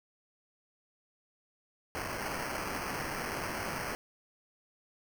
white noise with sample-and-hold, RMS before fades -37 dBFS, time 1.95-3.95 s, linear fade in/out 0 ms, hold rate 3675 Hz, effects none

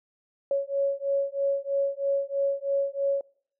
sine beating tone pair, 554 / 557.1 Hz, C#5 / C#5, -1 / +9 cents, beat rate 3.1 Hz, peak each -27 dBFS, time 0.51-3.21 s, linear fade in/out 2 ms, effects noise-tail reverb RT60 0.6 s tail -24 dB re dry

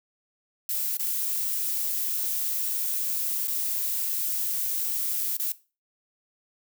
violet noise with dropouts, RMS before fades -28 dBFS, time 0.69-5.52 s, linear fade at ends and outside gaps 2 ms, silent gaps 0.97-0.994 / 3.474-3.48 / 5.368-5.397 s, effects noise-tail reverb RT60 0.3 s tail -17 dB re dry

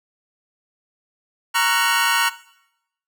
25% pulse chord, Gb major seventh, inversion first, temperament equal with one note detuned, 932.3 / 1108.7 / 1363.4 / 1480 Hz, Bb5 / Db6 / F6 / Gb6, 0 / 0 / -42 / 0 cents, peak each -17 / -20 / -19 / -18 dBFS, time 1.54-2.3 s, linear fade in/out 20 ms, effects noise-tail reverb RT60 0.8 s tail -18 dB re dry

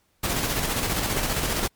pink noise with tremolo, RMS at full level -24 dBFS, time 0.23-1.68 s, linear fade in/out 10 ms, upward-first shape square, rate 15 Hz, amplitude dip 35%, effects pink hiss -67 dBFS RMS until 1.75 s + MP3 96 kbps

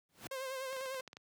pink noise with exponential growth, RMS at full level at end -42 dBFS, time 0.09-0.27 s, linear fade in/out 0 ms, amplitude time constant 39 ms
sawtooth tone with vibrato, 527 Hz, C5, 12 cents sharp, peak -35 dBFS, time 0.31-1.01 s, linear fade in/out 5 ms, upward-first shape triangle, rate 10 Hz, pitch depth 56 cents each way
clicks, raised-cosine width 0.2 ms, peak -32 dBFS, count 9, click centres 0.729 / 0.766 / 0.81 / 0.859 / 0.945 / 0.998 / 1.077 / 1.131 / 1.169 s
effects high-pass 100 Hz 12 dB/octave

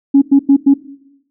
sine tone bursts, 277.2 Hz, C#4, in tune, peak -3 dBFS, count 4, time 0.14-0.741 s, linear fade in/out 10 ms, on 79 ms, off 95 ms, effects noise-tail reverb RT60 0.9 s tail -18 dB re dry + tanh soft clip ceiling 0 dBFS

